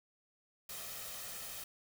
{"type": "noise with comb filter", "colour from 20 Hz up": "white", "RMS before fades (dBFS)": -45, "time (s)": [0.69, 1.64], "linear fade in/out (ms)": 5, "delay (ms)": 1.6, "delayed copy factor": 0.5, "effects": []}